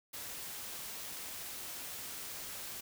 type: noise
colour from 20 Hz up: white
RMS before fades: -44 dBFS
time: 0.13-2.81 s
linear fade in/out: 10 ms
effects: none